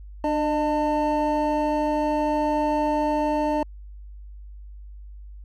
triangle tone cluster, 297.8 / 609 / 894 Hz, D4 / D#5 / A5, +24 / -37 / +27 cents, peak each -23 dBFS, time 0.24-3.63 s, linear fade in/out 2 ms, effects added 50 Hz sine -38 dBFS peak until 5.44 s

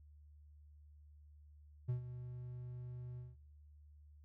triangle tone with ADSR envelope, 123.7 Hz, B2, 3 cents sharp, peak -31 dBFS, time 1.88-3.37 s, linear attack 15 ms, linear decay 110 ms, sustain -12 dB, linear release 190 ms, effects noise-tail reverb RT60 1.0 s tail -26 dB re dry + added 74 Hz sine -58 dBFS peak until 4.24 s

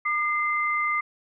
sine tone pair together, 1205.9 / 2077 Hz, D6 / C7, +45 / -13 cents, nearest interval major sixth, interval 942 cents, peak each -25 dBFS, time 0.05-1.01 s, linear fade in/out 10 ms, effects none

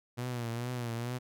sawtooth tone with vibrato, 120.2 Hz, B2, 46 cents flat, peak -30 dBFS, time 0.17-1.19 s, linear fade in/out 20 ms, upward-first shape triangle, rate 2.3 Hz, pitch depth 85 cents each way, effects none

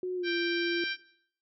sine tone with pitch glide, 365.9 to 343.4 Hz, F#4 to F4, -19 to -29 cents, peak -30 dBFS, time 0.03-0.84 s, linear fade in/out 2 ms, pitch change -110 cents, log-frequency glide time 0.15-0.3 s
harmonic tone, 785 Hz, G5, 2 cents sharp, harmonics 2 / 3 / 4 / 5 / 6 / 7, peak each -33 / -37 / -39 / -41 / -43 / -44 dBFS, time 0.23-0.97 s, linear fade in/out 50 ms
effects noise-tail reverb RT60 0.6 s tail -17 dB re dry

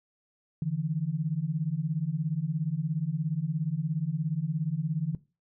sine beating tone pair, 146.83 / 163.83 Hz, D3 / E3, 0 / -10 cents, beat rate 17 Hz, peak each -30 dBFS, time 0.62-5.15 s, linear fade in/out 2 ms, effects noise-tail reverb RT60 0.3 s tail -19 dB re dry

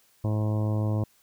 harmonic tone, 106.8 Hz, G#2, 49 cents sharp, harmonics 1 / 2 / 3 / 4 / 5 / 6 / 7 / 8 / 9 / 10, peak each -24 / -33 / -35 / -42 / -38 / -41 / -47 / -48 / -46 / -48 dBFS, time 0.24-1.04 s, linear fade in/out 5 ms, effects white hiss -63 dBFS RMS until 1.22 s

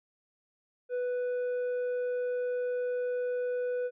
sine tone with tanh clipping, 494.6 Hz, B4, 3 cents sharp, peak -30 dBFS, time 0.89-3.91 s, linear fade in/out 50 ms, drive 5 dB, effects none

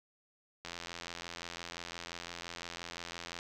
click train, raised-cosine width 0.2 ms, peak -24 dBFS, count 236, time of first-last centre 0.65-3.389 s, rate 85.8 Hz, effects none

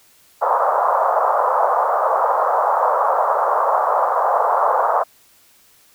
white band-pass noise, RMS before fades -17 dBFS, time 0.41-5.04 s, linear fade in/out 20 ms, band 520 to 1200 Hz, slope 48 dB/octave, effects white hiss -53 dBFS RMS until 5.94 s

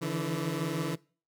20% pulse tone cluster, 144.3 / 159.2 / 165.6 Hz, D3 / D#3 / E3, -30 / +40 / +8 cents, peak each -29 / -34 / -28 dBFS, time 0.01-0.96 s, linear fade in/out 20 ms, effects noise-tail reverb RT60 0.4 s tail -23 dB re dry

